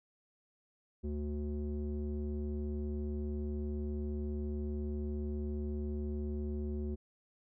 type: tone with low-pass filter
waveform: square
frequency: 73.8 Hz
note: D2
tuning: 9 cents sharp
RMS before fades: -37 dBFS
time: 1.03-6.96 s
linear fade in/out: 20 ms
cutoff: 320 Hz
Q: 4.6
effects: none